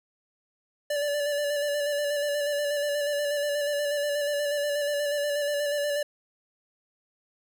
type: tone with vibrato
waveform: square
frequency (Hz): 581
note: D5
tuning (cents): -19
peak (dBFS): -26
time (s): 0.9-6.03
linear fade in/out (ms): 5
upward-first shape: square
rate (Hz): 8.3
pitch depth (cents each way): 23
effects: none